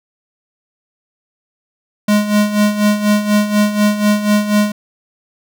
square tone with tremolo, 208.5 Hz, G#3, 7 cents sharp, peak -9 dBFS, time 2.08-4.72 s, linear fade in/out 5 ms, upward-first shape sine, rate 4.1 Hz, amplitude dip 70%, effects none

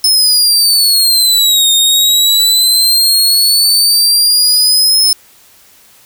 sawtooth exponential two-way sweep, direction down then up, 5240 to 3675 to 5240 Hz, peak -4 dBFS, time 0.04-5.13 s, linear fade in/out 2 ms, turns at 1.72 s, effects white hiss -44 dBFS RMS until 6.05 s

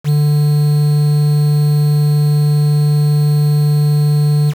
triangle tone with quantisation, 147.9 Hz, D3, 13 cents sharp, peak -7 dBFS, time 0.04-4.54 s, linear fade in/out 50 ms, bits 5, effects none

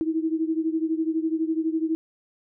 sine beating tone pair, 317.9 / 329.9 Hz, D#4 / E4, +37 / +1 cents, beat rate 12 Hz, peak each -24 / -27 dBFS, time 0.01-1.95 s, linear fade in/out 0 ms, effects none

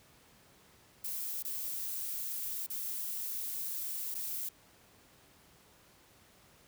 violet noise with dropouts, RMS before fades -38 dBFS, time 1.04-4.49 s, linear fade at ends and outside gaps 5 ms, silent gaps 1.426-1.448 / 2.665-2.7 / 4.145-4.15 s, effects pink hiss -62 dBFS RMS until 6.67 s + high-pass 60 Hz 12 dB/octave

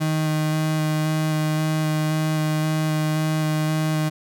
35% pulse tone with vibrato, 155.56 Hz, D#3, in tune, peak -18 dBFS, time 0-4.1 s, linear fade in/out 20 ms, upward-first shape square, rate 1.9 Hz, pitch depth 9 cents each way, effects none

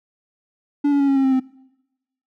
triangle tone with pitch steps, 288.1 / 283.3 / 278.6 / 274 / 269.4 / 265 / 260.6 Hz, D4 / C#4 / C#4 / C#4 / C#4 / C4 / C4, -33 / +38 / +9 / -20 / -49 / +22 / -7 cents, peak -12 dBFS, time 0.84-1.4 s, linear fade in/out 10 ms, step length 80 ms, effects noise-tail reverb RT60 0.9 s tail -22 dB re dry

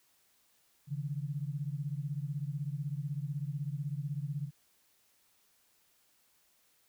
sine beating tone pair, 138.59 / 154.59 Hz, C#3 / D#3, 0 / -11 cents, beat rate 16 Hz, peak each -36 / -38 dBFS, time 0.87-4.51 s, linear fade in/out 50 ms, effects white hiss -70 dBFS RMS until 6.88 s

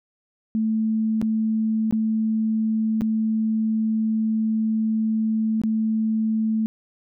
sine tone with dropouts, 220 Hz, A3, in tune, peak -19 dBFS, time 0.55-6.66 s, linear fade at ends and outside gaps 0 ms, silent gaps 1.215-1.225 / 1.91-1.925 / 3.01-3.018 / 5.616-5.636 s, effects none

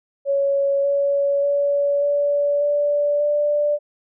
sine tone with pitch steps, 557 / 563.1 / 569.4 / 575.6 / 582 / 588.4 Hz, C#5 / C#5 / C#5 / D5 / D5 / D5, +8 / +27 / +46 / -35 / -16 / +3 cents, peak -16 dBFS, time 0.25-3.79 s, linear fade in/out 50 ms, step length 590 ms, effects none

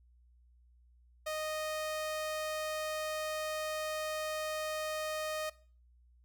sawtooth tone, 620 Hz, D#5, 6 cents flat, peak -31 dBFS, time 1.26-5.5 s, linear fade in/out 10 ms, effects noise-tail reverb RT60 0.4 s tail -19 dB re dry + added 60 Hz sine -61 dBFS peak until 6.24 s

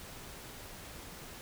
silence, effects pink hiss -48 dBFS RMS until 1.41 s

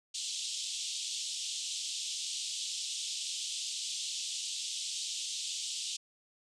pink band-pass noise, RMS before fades -38 dBFS, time 0.14-5.97 s, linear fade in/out 10 ms, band 3000 to 8500 Hz, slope 48 dB/octave, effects none

